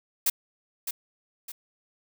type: noise with echo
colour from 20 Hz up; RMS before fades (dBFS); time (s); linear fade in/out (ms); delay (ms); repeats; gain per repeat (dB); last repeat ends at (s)
blue; -23; 0.26-0.3; 5; 610; 2; -8; 1.52
effects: none